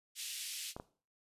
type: band-pass noise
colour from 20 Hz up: pink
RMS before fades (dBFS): -43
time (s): 0.15-0.74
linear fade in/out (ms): 50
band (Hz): 2700 to 13000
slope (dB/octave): 24
type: clicks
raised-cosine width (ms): 1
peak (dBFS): -29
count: 2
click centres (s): 0.765 / 0.799
effects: noise-tail reverb RT60 0.4 s tail -17 dB re dry + resampled to 32000 Hz